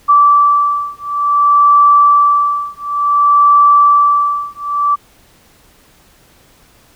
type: beating tone pair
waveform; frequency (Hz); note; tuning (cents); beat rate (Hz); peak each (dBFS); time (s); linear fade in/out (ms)
sine; 1161 / 1161.56; D6 / D6; -20 / -19; 0.56; -10; 0.08-4.96; 20
effects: pink hiss -48 dBFS RMS until 6.95 s